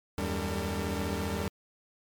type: tone cluster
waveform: sawtooth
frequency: 80.5 / 95.2 / 199.4 / 286.8 / 453.2 Hz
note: E2 / F#2 / G3 / D4 / A#4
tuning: -41 / +50 / +30 / -41 / -49 cents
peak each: -31 / -34 / -31 / -36 / -34 dBFS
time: 0.18-1.48 s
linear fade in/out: 0 ms
effects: MP3 96 kbps